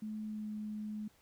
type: tone with pitch glide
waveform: sine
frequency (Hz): 215 to 212.5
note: A3 to G#3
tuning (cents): -40 to +40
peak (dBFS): -38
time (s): 0.02-1.08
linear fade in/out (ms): 5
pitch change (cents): -20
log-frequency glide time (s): 0.23-0.49
effects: pink hiss -68 dBFS RMS until 1.21 s